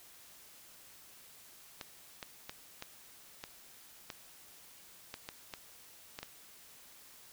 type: clicks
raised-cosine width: 0.2 ms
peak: -24 dBFS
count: 11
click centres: 1.812 / 2.228 / 2.495 / 2.824 / 3.439 / 4.102 / 5.141 / 5.289 / 5.538 / 6.189 / 6.23 s
effects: white hiss -57 dBFS RMS until 7.32 s